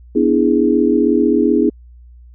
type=chord; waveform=sine; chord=E dominant seventh; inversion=second; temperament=equal; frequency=246.9 / 293.7 / 329.6 / 415.3 Hz; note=B3 / D4 / E4 / G#4; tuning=0 / 0 / 0 / 0 cents; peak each=-16 dBFS; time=0.15-1.7 s; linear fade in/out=10 ms; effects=added 60 Hz sine -38 dBFS peak until 2.34 s